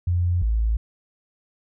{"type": "tone pair in turn", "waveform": "sine", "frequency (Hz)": [88, 55.18], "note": ["F2", "A1"], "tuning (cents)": [14, 6], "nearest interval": "minor sixth", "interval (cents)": 808, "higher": "first", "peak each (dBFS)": -18, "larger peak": "neither", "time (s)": [[0.07, 0.42], [0.42, 0.77]], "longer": "neither", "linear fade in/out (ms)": 5, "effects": []}